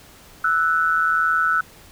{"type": "tone pair together", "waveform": "sine", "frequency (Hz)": [1320, 1481.6], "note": ["E6", "F#6"], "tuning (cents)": [2, 2], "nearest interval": "major second", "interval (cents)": 200, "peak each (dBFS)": -19, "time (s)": [0.44, 1.61], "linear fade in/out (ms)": 5, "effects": ["pink hiss -47 dBFS RMS until 1.91 s"]}